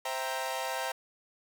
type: chord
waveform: sawtooth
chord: C dominant seventh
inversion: none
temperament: equal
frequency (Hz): 523.3 / 659.3 / 784 / 932.3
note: C5 / E5 / G5 / Bb5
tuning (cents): 0 / 0 / 0 / 0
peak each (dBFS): -34 / -35 / -34 / -33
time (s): 0.05-0.92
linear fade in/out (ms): 5
effects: none